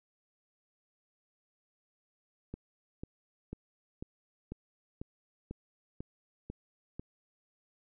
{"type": "click train", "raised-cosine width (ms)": 3, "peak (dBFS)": -27, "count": 10, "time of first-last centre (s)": [2.54, 6.995], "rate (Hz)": 2.02, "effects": []}